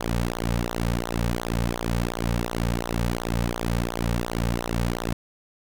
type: tone with flanger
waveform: sawtooth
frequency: 58.27 Hz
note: A#1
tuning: in tune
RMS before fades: -26 dBFS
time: 0-5.13 s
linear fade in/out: 5 ms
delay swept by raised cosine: 0.39 to 2.99 ms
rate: 2.8 Hz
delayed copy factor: -0.95
effects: none